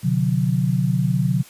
sine tone cluster, 127.3 / 146.9 / 181.1 Hz, C3 / D3 / F#3, -47 / +1 / -37 cents, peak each -21 dBFS, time 0.03-1.43 s, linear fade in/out 20 ms, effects white hiss -46 dBFS RMS until 1.49 s + resampled to 32000 Hz

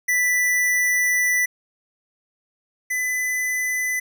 square tone pair in turn, 1979 / 2005 Hz, B6 / B6, +3 / +26 cents, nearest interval unison, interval 23 cents, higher second, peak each -18 / -22 dBFS, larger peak first, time 0.08-1.46 / 2.9-4 s, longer first, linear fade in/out 10 ms, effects none

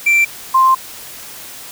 triangle / sine tone pair in turn, 2349 / 1048.9 Hz, D7 / C6, 0 / +4 cents, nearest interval octave + major second, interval 1396 cents, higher first, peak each -7 dBFS, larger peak neither, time 0.06-0.25 / 0.54-0.75 s, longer second, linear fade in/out 10 ms, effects white hiss -33 dBFS RMS until 1.71 s

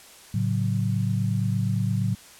sine chord, F# minor, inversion first, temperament equal, 110 / 138.59 / 185 Hz, A2 / C#3 / F#3, 0 / 0 / 0 cents, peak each -24 / -28 / -27 dBFS, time 0.34-2.15 s, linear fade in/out 5 ms, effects white hiss -48 dBFS RMS until 2.39 s + low-pass 11000 Hz 12 dB/octave

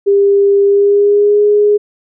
sine tone with pitch glide, 400 to 415.1 Hz, G4 to G#4, +35 to -1 cents, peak -6 dBFS, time 0.06-1.78 s, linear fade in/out 20 ms, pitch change +64 cents, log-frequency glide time 0.65-1.42 s, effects none

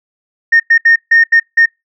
sine tone bursts at uneven times, 1837 Hz, A#6, 26 cents flat, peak -3 dBFS, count 6, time 0.52-0.6 / 0.7-0.78 / 0.85-0.96 / 1.11-1.24 / 1.32-1.4 / 1.57-1.66 s, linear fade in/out 10 ms, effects noise-tail reverb RT60 0.2 s tail -26 dB re dry + tanh soft clip ceiling 0 dBFS

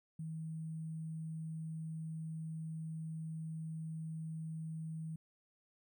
sine tone with sample-and-hold, 160 Hz, D#3, 49 cents sharp, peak -40 dBFS, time 0.19-5.16 s, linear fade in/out 5 ms, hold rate 8820 Hz, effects none

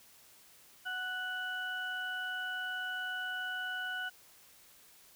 harmonic tone, 740 Hz, F#5, in tune, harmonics 1 / 2 / 4, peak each -45 / -36 / -44 dBFS, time 0.85-4.1 s, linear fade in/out 20 ms, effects white hiss -60 dBFS RMS until 5.15 s

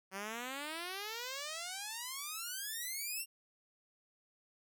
5% pulse exponential sweep, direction up, 187.3 to 2800 Hz, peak -29 dBFS, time 0.11-3.26 s, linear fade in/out 50 ms, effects none

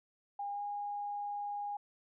sine tone with pitch glide, 810 to 818.9 Hz, G#5 to G#5, -43 to -25 cents, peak -36 dBFS, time 0.39-1.77 s, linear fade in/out 5 ms, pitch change +18 cents, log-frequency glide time 0.52-0.62 s, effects none

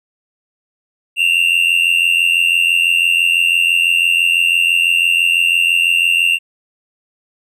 triangle tone pair together, 2700 / 2786 Hz, E7 / F7, +41 / -5 cents, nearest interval minor second, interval 54 cents, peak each -12 dBFS, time 1.16-6.39 s, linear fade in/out 50 ms, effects none

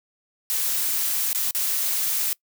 blue noise with dropouts, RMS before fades -24 dBFS, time 0.5-2.33 s, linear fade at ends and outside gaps 0 ms, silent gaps 1.33-1.348 / 1.509-1.548 s, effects noise-tail reverb RT60 0.1 s tail -24 dB re dry

